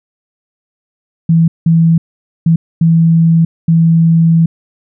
sine tone bursts at uneven times, 164.81 Hz, E3, in tune, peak -5 dBFS, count 5, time 1.29-1.48 / 1.66-1.98 / 2.46-2.56 / 2.81-3.45 / 3.68-4.46 s, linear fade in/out 5 ms, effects none

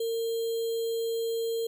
sine tone with sample-and-hold, 456.9 Hz, A#4, 35 cents flat, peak -27 dBFS, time 0-1.67 s, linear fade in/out 5 ms, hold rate 3675 Hz, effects none

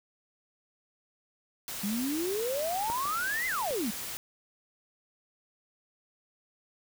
white noise, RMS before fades -38 dBFS, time 1.68-4.17 s, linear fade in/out 0 ms
sine exponential two-way sweep, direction up then down, 193.3 to 2093 to 193.3 Hz, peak -29 dBFS, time 1.83-3.91 s, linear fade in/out 10 ms, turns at 3.47 s
clicks, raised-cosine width 1 ms, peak -22 / -28 / -27 dBFS, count 3, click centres 2.9 / 3.055 / 3.708 s
effects none

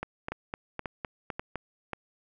two click trains, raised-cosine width 0.5 ms, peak -18 / -18 dBFS, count 4 / 7, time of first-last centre 0.32-1.933 / 0.03-1.557 s, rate 1.86 / 3.93 Hz, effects none

